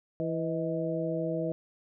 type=harmonic tone with a mistuned harmonic; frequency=164.81 Hz; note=E3; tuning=in tune; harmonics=1 / 2 / 3 / 4; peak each=-34 / -34 / -34 / -34 dBFS; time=0.2-1.52 s; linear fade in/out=0 ms; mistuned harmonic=4; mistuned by=-71 cents; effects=none